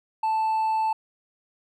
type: tone with hard clipping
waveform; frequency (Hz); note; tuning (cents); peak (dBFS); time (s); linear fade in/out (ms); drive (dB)
sine; 880; A5; 0; -22; 0.23-0.93; 5; 2
effects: none